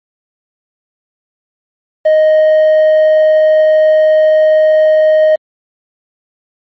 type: tone with quantisation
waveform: triangle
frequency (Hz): 622.3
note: D#5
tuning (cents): 0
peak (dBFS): -3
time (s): 2.05-5.36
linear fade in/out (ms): 10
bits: 5
effects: low-pass 3000 Hz 12 dB/octave + MP3 32 kbps